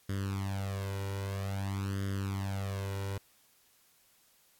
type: tone with flanger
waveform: sawtooth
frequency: 98 Hz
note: G2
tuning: in tune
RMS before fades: -35 dBFS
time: 0.09-3.18 s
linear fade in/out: 5 ms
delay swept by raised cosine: 0.6 to 2.1 ms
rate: 0.51 Hz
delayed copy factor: +0.9
effects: white hiss -66 dBFS RMS until 4.59 s + AAC 64 kbps